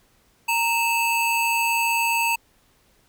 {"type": "tone pair together", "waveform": "square", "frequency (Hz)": [925, 2616], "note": ["A#5", "E7"], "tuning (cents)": [-14, -14], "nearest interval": "octave + tritone", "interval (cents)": 1800, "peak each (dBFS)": -23, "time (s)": [0.48, 2.36], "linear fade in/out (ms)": 10, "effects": ["pink hiss -61 dBFS RMS until 3.08 s"]}